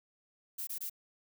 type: noise bursts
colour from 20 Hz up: violet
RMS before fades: -39 dBFS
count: 3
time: 0.58-0.898 s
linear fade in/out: 10 ms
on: 92 ms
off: 21 ms
effects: none